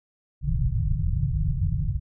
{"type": "low-pass noise", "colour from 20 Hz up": "white", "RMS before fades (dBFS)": -24, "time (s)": [0.41, 2], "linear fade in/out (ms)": 50, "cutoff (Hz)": 160, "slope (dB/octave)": 96, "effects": []}